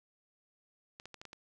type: clicks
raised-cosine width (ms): 0.2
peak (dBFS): -30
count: 6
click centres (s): 0.999 / 1.056 / 1.143 / 1.215 / 1.253 / 1.331
effects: none